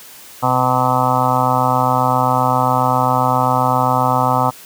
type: harmonic tone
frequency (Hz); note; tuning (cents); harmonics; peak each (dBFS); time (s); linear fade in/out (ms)
127.5; C3; -44; 1 / 2 / 4 / 5 / 6 / 7 / 8 / 9 / 10; -20 / -23 / -24 / -24 / -19 / -19 / -21 / -22 / -22; 0.42-4.51; 20
effects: white hiss -39 dBFS RMS until 4.65 s + high-pass 80 Hz 12 dB/octave